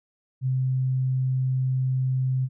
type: tone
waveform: sine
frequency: 130 Hz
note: C3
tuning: 11 cents flat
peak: -21 dBFS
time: 0.41-2.49 s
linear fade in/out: 50 ms
effects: none